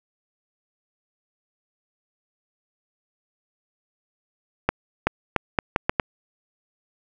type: accelerating click train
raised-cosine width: 0.5 ms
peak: -3 dBFS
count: 7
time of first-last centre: 4.69-5.998 s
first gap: 380 ms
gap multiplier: 0.77
effects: none